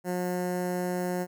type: tone with notch filter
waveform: 15% pulse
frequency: 179.8 Hz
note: F#3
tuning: 49 cents flat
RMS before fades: -30 dBFS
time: 0.04-1.27 s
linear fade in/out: 50 ms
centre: 3400 Hz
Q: 0.6
effects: none